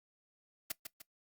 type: noise with echo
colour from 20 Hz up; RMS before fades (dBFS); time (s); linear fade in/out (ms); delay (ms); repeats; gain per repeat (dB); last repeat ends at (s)
white; -36; 0.7-0.72; 5; 150; 2; -7; 1.02
effects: noise-tail reverb RT60 0.1 s tail -19 dB re dry + Opus 48 kbps